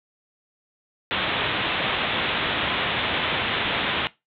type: low-pass noise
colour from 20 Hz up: white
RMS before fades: -25 dBFS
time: 1.11-4.07 s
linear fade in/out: 0 ms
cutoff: 3700 Hz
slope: 96 dB/octave
effects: noise-tail reverb RT60 0.2 s tail -19 dB re dry + high-pass 60 Hz 12 dB/octave